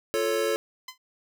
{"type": "chord", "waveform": "square", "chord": "F augmented", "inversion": "none", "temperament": "equal", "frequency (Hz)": [349.2, 440, 554.4], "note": ["F4", "A4", "C#5"], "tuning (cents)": [0, 0, 0], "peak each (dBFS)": [-32, -27, -29], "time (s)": [0.14, 0.56], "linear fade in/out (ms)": 0}
{"type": "tone with exponential decay", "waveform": "10% pulse", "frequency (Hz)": 1024, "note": "C6", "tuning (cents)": -38, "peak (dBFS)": -26, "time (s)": [0.88, 0.98], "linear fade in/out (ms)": 5, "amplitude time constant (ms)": 21}
{"effects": []}